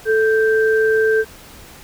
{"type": "tone pair together", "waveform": "sine", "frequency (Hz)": [439.4, 1568], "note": ["A4", "G6"], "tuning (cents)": [-2, 0], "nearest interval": "octave + minor seventh", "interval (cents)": 2202, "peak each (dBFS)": [-13, -19], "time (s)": [0.05, 1.25], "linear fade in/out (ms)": 50, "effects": ["pink hiss -41 dBFS RMS until 1.83 s"]}